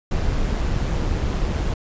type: noise with amplitude modulation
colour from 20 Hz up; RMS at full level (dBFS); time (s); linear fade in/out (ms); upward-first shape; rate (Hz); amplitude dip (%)
brown; -20; 0.11-1.74; 5; sine; 147; 35
effects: resampled to 16000 Hz